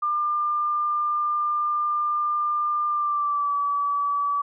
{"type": "tone with pitch glide", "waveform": "sine", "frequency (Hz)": [1198, 1147.2], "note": ["D6", "D6"], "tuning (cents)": [34, -41], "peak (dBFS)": -21, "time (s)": [0.02, 4.42], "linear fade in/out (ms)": 10, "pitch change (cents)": -75, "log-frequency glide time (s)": [2.89, 3.55], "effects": []}